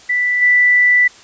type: tone with level steps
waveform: sine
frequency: 1975.5 Hz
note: B6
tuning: in tune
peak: -13 / -8 dBFS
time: 0.09-1.08 s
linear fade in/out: 10 ms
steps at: 0.41 s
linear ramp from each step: 20 ms
effects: white hiss -42 dBFS RMS until 1.23 s + resampled to 16000 Hz